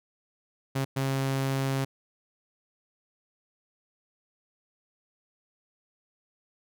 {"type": "tone bursts at uneven times", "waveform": "sawtooth", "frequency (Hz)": 135.1, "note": "C#3", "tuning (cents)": -44, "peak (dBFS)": -22, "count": 2, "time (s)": [[0.75, 0.85], [0.96, 1.85]], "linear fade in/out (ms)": 10, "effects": []}